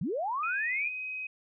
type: linear sweep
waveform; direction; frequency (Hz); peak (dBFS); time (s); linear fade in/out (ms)
sine; up; 130 to 2477; -29; 0.01-0.89; 5
type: tone with pitch glide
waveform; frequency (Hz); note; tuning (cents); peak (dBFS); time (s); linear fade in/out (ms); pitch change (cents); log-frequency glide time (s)
sine; 2491 to 2524; D#7 to D#7; +1 to +24; -34; 0.43-1.27; 5; +23; 0.66-1.07
effects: none